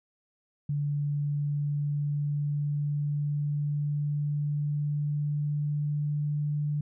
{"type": "tone with pitch glide", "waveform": "sine", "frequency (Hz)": [145.2, 147.82], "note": ["D3", "D3"], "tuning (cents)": [-19, 12], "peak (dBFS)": -26, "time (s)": [0.69, 6.81], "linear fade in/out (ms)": 5, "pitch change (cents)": 31, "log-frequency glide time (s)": [0.95, 6.51], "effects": []}